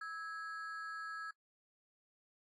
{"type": "ring-modulated tone", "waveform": "triangle", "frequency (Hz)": 1480, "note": "F#6", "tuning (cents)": 0, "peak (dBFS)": -37, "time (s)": [0.01, 1.31], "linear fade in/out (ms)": 5, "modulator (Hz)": 176, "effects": ["noise-tail reverb RT60 0.1 s tail -24 dB re dry", "AAC 32 kbps"]}